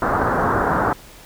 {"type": "low-pass noise", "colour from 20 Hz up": "white", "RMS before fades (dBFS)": -19, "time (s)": [0.02, 0.93], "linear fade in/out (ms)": 2, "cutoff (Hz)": 1500, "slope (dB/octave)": 48, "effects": ["pink hiss -43 dBFS RMS until 1.25 s"]}